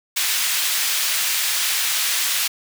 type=high-pass noise; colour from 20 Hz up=pink; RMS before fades=-21 dBFS; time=0.16-2.48 s; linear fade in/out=10 ms; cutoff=2200 Hz; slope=12 dB/octave; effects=none